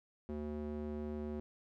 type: tone with band-pass filter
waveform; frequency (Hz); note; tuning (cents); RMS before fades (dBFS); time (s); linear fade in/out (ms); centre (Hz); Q
square; 74.7; D2; +30; -41; 0.29-1.4; 0; 310; 1.6
effects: none